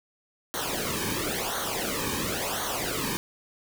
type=noise with flanger; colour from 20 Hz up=pink; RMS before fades=-30 dBFS; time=0.54-3.17 s; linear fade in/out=0 ms; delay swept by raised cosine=0.39 to 1.49 ms; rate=0.96 Hz; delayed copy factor=-0.8; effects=none